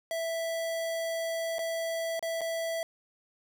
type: tone with dropouts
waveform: square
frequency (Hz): 659.3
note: E5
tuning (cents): 0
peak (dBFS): -31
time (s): 0.11-2.83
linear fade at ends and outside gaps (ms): 1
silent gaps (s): 1.584-1.591 / 2.194-2.226 / 2.409-2.415
effects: none